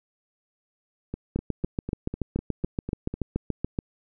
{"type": "two click trains", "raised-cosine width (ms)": 3, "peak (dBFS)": [-13, -18], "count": [18, 9], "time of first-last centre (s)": [[1.36, 3.789], [1.14, 3.14]], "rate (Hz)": [7, 4], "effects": []}